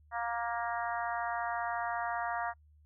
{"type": "harmonic tone", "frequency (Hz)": 234.5, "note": "A#3", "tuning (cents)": 11, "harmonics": [3, 4, 5, 6, 7, 8], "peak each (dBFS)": [-36, -38, -40, -42, -43, -44], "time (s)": [0.11, 2.54], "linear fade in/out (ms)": 50, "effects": ["noise-tail reverb RT60 0.1 s tail -26 dB re dry", "added 75 Hz sine -59 dBFS peak until 2.85 s"]}